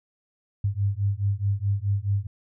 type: beating tone pair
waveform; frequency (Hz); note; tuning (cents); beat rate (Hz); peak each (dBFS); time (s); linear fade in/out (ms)
sine; 98 / 102.7; G2 / G#2; 0 / -19; 4.7; -25; 0.64-2.27; 5
effects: none